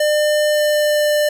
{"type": "tone with pitch glide", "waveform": "square", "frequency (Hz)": [600, 595.9], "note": ["D5", "D5"], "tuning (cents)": [37, 25], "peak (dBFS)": -14, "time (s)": [0, 1.29], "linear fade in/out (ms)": 5, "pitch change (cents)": -12, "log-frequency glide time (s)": [0.48, 1.13], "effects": []}